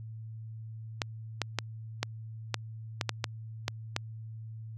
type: clicks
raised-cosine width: 0.2 ms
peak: -11 dBFS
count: 10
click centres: 1.018 / 1.417 / 1.587 / 2.03 / 2.543 / 3.012 / 3.093 / 3.242 / 3.681 / 3.964 s
effects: added 111 Hz sine -40 dBFS peak until 4.77 s